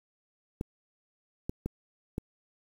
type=clicks; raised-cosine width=3 ms; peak=-19 dBFS; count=4; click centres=0.611 / 1.495 / 1.66 / 2.181 s; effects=8-bit

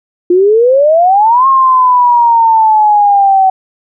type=exponential two-way sweep; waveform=sine; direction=up then down; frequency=346.3 to 1080 to 756 Hz; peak=-4 dBFS; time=0.3-3.5 s; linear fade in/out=5 ms; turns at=1.47 s; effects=none

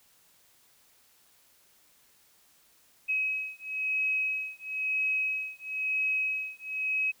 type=beating tone pair; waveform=sine; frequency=2549 / 2550 Hz; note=D#7 / D#7; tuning=+41 / +42 cents; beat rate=1 Hz; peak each=-31 dBFS; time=3.08-7.12 s; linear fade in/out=20 ms; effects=white hiss -63 dBFS RMS until 7.2 s

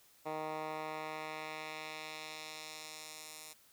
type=tone with band-pass filter sweep; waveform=10% pulse; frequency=155.6 Hz; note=D#3; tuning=in tune; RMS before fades=-44 dBFS; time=0.25-3.54 s; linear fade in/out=20 ms; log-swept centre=810 to 9400 Hz; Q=0.86; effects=white hiss -65 dBFS RMS until 3.72 s

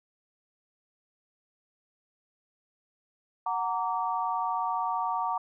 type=chord; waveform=sine; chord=Gb augmented; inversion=none; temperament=just; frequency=740 / 925 / 1156.2 Hz; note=Gb5 / Bb5 / D6; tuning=0 / -14 / -27 cents; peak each=-32 / -30 / -32 dBFS; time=3.46-5.38 s; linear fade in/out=5 ms; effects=none

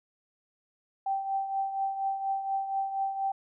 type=tone with tremolo; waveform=sine; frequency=780 Hz; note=G5; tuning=9 cents flat; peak=-25 dBFS; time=1.06-3.32 s; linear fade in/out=5 ms; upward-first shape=triangle; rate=4.2 Hz; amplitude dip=65%; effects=none

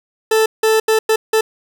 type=tone bursts at uneven times; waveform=40% pulse; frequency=440 Hz; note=A4; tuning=in tune; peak=-10 dBFS; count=5; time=0.31-0.46 / 0.63-0.8 / 0.88-0.99 / 1.09-1.16 / 1.33-1.41 s; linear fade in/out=5 ms; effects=none

